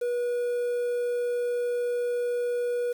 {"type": "tone with quantisation", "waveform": "triangle", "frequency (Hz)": 484.8, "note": "B4", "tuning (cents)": -32, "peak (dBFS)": -23, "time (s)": [0.01, 2.93], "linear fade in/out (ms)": 10, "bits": 8, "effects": []}